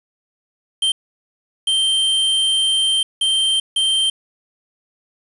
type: tone bursts at uneven times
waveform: square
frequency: 3140 Hz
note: G7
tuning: 2 cents sharp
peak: -15 dBFS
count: 4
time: 0.82-0.92 / 1.67-3.03 / 3.21-3.6 / 3.76-4.1 s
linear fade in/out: 5 ms
effects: resampled to 24000 Hz + 7-bit